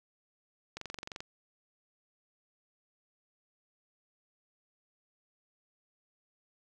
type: click train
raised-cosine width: 0.2 ms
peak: -23 dBFS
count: 11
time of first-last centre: 0.77-1.205 s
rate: 23 Hz
effects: none